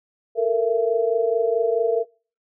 sine tone cluster, 443.6 / 468.2 / 669 Hz, A4 / A#4 / E5, +14 / +8 / +25 cents, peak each -22 / -20 / -25 dBFS, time 0.35-2.05 s, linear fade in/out 50 ms, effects noise-tail reverb RT60 0.4 s tail -26 dB re dry

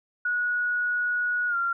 sine tone with pitch glide, 1459 to 1382.7 Hz, F#6 to F6, -25 to -18 cents, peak -23 dBFS, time 0.25-1.73 s, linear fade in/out 5 ms, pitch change -93 cents, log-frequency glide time 1.48-1.56 s, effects none

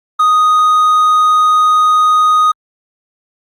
triangle tone, 1244.5 Hz, D#6, in tune, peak -5 dBFS, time 0.19-2.52 s, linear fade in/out 10 ms, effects Opus 48 kbps

